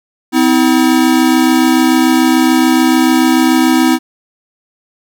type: tone pair together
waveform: square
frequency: 255.1 / 322 Hz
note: C4 / E4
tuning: -44 / -41 cents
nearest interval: major third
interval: 403 cents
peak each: -11 dBFS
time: 0.32-3.99 s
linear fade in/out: 50 ms
effects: none